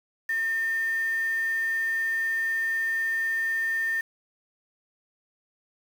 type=tone with quantisation; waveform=sine; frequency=1808 Hz; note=A6; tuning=47 cents sharp; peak=-24 dBFS; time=0.29-4.01 s; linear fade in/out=5 ms; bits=7; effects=none